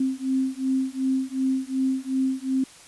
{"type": "beating tone pair", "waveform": "sine", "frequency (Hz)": [262.2, 264.9], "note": ["C4", "C4"], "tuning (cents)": [4, 22], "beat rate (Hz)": 2.7, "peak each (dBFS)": -25, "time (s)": [0, 2.64], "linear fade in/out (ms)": 5, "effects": ["white hiss -48 dBFS RMS until 2.87 s", "resampled to 24000 Hz"]}